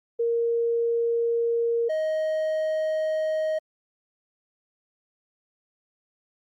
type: tone pair in turn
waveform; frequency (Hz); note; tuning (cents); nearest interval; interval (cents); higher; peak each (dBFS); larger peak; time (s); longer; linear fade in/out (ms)
sine / triangle; 466.2 / 626.9; A#4 / D#5; 0 / +13; perfect fourth; 513; second; -21 / -21; neither; 0.19-1.89 / 1.89-3.59; neither; 10
effects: Opus 32 kbps